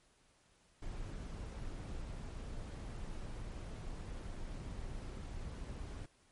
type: noise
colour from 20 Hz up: brown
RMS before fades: -44 dBFS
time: 0.82-6.06 s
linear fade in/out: 5 ms
effects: pink hiss -70 dBFS RMS until 6.31 s + MP3 48 kbps